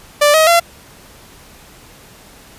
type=tone with pitch steps; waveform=sawtooth; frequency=587.3 / 633.1 / 682.5 Hz; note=D5 / D#5 / F5; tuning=0 / +30 / -40 cents; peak=-4 dBFS; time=0.21-0.6 s; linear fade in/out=10 ms; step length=130 ms; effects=pink hiss -42 dBFS RMS until 2.58 s + resampled to 32000 Hz